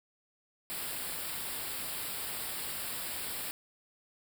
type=band-stop noise; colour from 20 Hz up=white; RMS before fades=-38 dBFS; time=0.7-3.51 s; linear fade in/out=0 ms; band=5200 to 7500 Hz; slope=96 dB/octave; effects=none